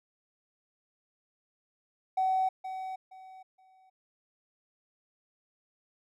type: tone with echo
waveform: triangle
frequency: 755 Hz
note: F#5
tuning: 35 cents sharp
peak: -21 dBFS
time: 2.17-2.49 s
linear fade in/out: 10 ms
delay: 470 ms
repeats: 3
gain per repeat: -12 dB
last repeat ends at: 3.9 s
effects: tanh soft clip ceiling -22 dBFS